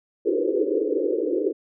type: band-pass noise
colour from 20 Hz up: white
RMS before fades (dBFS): -23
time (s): 0.25-1.53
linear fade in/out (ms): 20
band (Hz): 300 to 510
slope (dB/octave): 96
effects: none